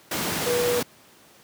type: tone in noise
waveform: sine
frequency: 485.2 Hz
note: B4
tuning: 31 cents flat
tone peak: -21 dBFS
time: 0.46-0.8 s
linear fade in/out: 5 ms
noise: pink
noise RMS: -26 dBFS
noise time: 0.11-0.83 s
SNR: +2 dB
effects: pink hiss -53 dBFS RMS until 1.43 s + high-pass 150 Hz 12 dB/octave

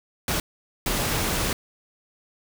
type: noise bursts at uneven times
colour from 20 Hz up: pink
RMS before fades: -25 dBFS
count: 2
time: 0.28-0.4 / 0.86-1.53 s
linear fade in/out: 2 ms
effects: none

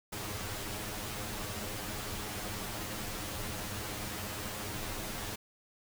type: noise with comb filter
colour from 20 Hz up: pink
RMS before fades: -39 dBFS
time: 0.12-5.36 s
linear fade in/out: 10 ms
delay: 9.6 ms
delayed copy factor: +0.75
effects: none

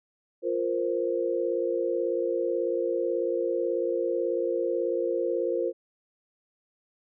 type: chord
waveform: sine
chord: F suspended fourth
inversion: none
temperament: just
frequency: 349.2 / 465.6 / 523.8 Hz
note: F4 / Bb4 / C5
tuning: 0 / -2 / +2 cents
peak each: -29 dBFS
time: 0.42-5.73 s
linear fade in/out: 50 ms
effects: none

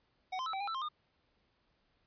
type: tone with pitch steps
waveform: square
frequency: 747 / 1037 / 1308 / 773 / 808 / 1326 / 1058 / 1217 Hz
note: F#5 / C6 / E6 / G5 / G#5 / E6 / C6 / D#6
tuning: +16 / -16 / -14 / -24 / -48 / +10 / +19 / -39 cents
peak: -36 dBFS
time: 0.32-0.888 s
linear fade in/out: 10 ms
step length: 71 ms
effects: pink hiss -75 dBFS RMS until 2.06 s + resampled to 11025 Hz

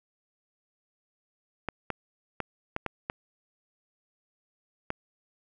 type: clicks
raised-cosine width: 0.5 ms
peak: -15 dBFS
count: 7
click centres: 1.687 / 1.903 / 2.403 / 2.764 / 2.863 / 3.099 / 4.904 s
effects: none

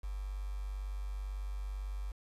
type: tone with quantisation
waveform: sine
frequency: 49 Hz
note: G1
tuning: in tune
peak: -36 dBFS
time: 0.03-2.12 s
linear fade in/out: 10 ms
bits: 9
effects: resampled to 32000 Hz

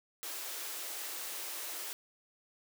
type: high-pass noise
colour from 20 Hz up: white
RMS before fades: -41 dBFS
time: 0.23-1.93 s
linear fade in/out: 0 ms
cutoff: 300 Hz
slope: 96 dB/octave
effects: none

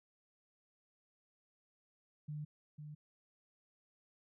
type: tone with echo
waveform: sine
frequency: 150 Hz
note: D3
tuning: 37 cents sharp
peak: -40 dBFS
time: 2.28-2.45 s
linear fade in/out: 10 ms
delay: 500 ms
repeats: 1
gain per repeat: -6 dB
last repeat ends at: 2.95 s
effects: none

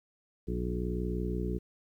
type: harmonic tone with a mistuned harmonic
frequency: 60.3 Hz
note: B1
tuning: 41 cents flat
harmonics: 1 / 2 / 3 / 4 / 5 / 6 / 7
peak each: -34 / -40 / -36 / -43 / -41 / -39 / -40 dBFS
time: 0.47-1.59 s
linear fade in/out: 20 ms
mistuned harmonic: 7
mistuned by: +22 cents
effects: 11-bit

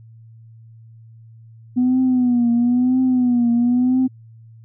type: tone with vibrato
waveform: sine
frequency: 246.9 Hz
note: B3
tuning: in tune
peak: -12 dBFS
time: 1.76-4.08 s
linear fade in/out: 20 ms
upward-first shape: triangle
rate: 1 Hz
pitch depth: 90 cents each way
effects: tanh soft clip ceiling -10 dBFS + added 113 Hz sine -41 dBFS peak until 4.64 s

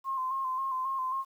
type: tone with vibrato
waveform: sine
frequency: 1053 Hz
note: C6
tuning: 11 cents sharp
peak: -29 dBFS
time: 0.04-1.25 s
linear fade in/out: 50 ms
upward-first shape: square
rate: 3.7 Hz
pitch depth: 33 cents each way
effects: 10-bit

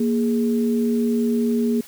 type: tone pair together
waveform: sine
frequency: 233.8 / 415.3 Hz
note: A#3 / G#4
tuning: +5 / 0 cents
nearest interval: minor seventh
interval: 995 cents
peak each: -18 / -24 dBFS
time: 0-1.81 s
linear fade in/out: 5 ms
effects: white hiss -44 dBFS RMS until 1.87 s

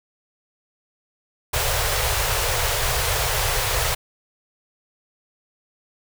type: band-stop noise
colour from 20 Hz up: pink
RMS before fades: -22 dBFS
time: 1.53-3.95 s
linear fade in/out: 10 ms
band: 130 to 420 Hz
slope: 48 dB/octave
effects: none

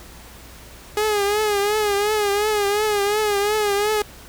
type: tone with vibrato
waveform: sawtooth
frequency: 415.3 Hz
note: G#4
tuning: in tune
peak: -14 dBFS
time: 0.97-4.02 s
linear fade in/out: 2 ms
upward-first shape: triangle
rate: 2.8 Hz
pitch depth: 79 cents each way
effects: added 60 Hz sine -45 dBFS peak until 4.28 s + pink hiss -43 dBFS RMS until 4.28 s

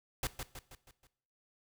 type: noise with echo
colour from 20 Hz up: pink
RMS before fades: -34 dBFS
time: 0.23-0.27 s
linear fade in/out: 2 ms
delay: 160 ms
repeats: 5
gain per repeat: -6 dB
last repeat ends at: 1.07 s
effects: noise-tail reverb RT60 0.6 s tail -17 dB re dry

